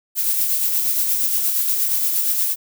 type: noise with tremolo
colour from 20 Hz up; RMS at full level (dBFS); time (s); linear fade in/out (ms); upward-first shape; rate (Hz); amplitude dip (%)
violet; -18; 0.15-2.56; 50; sine; 8.5; 35
effects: none